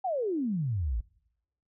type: exponential sweep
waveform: sine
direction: down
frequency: 793 to 50 Hz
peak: -27 dBFS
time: 0.04-1.01 s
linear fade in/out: 10 ms
effects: noise-tail reverb RT60 0.9 s tail -26 dB re dry